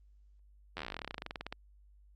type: slowing click train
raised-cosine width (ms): 0.3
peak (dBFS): -23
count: 27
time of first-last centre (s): 0.77-1.525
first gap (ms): 11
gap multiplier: 1.07
effects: added 50 Hz sine -58 dBFS peak until 2.15 s + Opus 32 kbps